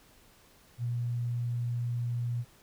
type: tone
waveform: sine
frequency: 120 Hz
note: B2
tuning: 49 cents flat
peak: -29 dBFS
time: 0.78-2.45 s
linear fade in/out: 50 ms
effects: pink hiss -60 dBFS RMS until 2.62 s